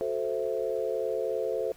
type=chord; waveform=sine; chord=F# half-diminished seventh; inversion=none; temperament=equal; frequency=370 / 440 / 523.3 / 659.3 Hz; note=F#4 / A4 / C5 / E5; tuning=0 / 0 / 0 / 0 cents; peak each=-36 / -31 / -31 / -36 dBFS; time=0.01-1.72 s; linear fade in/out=0 ms; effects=pink hiss -56 dBFS RMS until 1.76 s